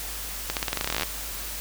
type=accelerating click train; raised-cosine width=0.2 ms; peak=-8 dBFS; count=18; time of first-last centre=0.5-1.033 s; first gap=68 ms; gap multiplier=0.89; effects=added 50 Hz sine -39 dBFS peak until 1.6 s + white hiss -35 dBFS RMS until 1.6 s